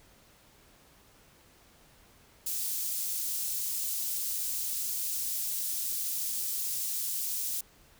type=high-pass noise; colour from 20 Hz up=white; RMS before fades=-33 dBFS; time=2.46-7.61 s; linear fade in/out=5 ms; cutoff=5900 Hz; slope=12 dB/octave; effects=pink hiss -60 dBFS RMS until 7.99 s